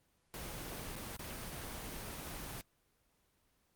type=noise with dropouts; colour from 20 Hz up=pink; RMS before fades=-44 dBFS; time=0.34-2.61 s; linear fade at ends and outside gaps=0 ms; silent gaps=0.956-0.962 / 1.165-1.193 s; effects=pink hiss -75 dBFS RMS until 3.75 s + Opus 24 kbps